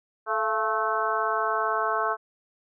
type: harmonic tone with a mistuned harmonic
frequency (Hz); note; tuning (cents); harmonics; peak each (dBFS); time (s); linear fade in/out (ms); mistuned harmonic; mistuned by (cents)
217.8; A3; -17; 2 / 3 / 4 / 5 / 6 / 7; -32 / -30 / -32 / -28 / -29 / -32; 0.26-2.17; 50; 3; +57
effects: none